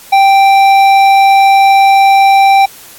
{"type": "tone with hard clipping", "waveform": "triangle", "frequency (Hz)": 784, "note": "G5", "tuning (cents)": 0, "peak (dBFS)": -5, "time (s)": [0.12, 2.66], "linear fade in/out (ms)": 10, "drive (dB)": 14, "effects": ["white hiss -35 dBFS RMS until 2.98 s", "AAC 64 kbps"]}